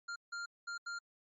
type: tone bursts at uneven times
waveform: square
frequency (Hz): 1396.9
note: F6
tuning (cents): 0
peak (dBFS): -40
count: 4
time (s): 0.08-0.16 / 0.32-0.46 / 0.67-0.78 / 0.86-0.99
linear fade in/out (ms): 10
effects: MP3 32 kbps